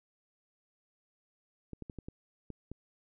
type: clicks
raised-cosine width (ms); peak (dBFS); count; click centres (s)
3; -29; 7; 1.733 / 1.823 / 1.898 / 1.987 / 2.085 / 2.503 / 2.716
effects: none